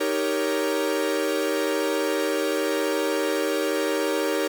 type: chord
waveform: 45% pulse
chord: Eb dominant seventh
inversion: none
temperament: equal with one note detuned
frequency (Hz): 311.1 / 392 / 466.2 / 557.9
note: Eb4 / G4 / Bb4 / Db5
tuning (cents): 0 / 0 / 0 / +11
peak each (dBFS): -28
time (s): 0-4.48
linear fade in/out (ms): 10
effects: none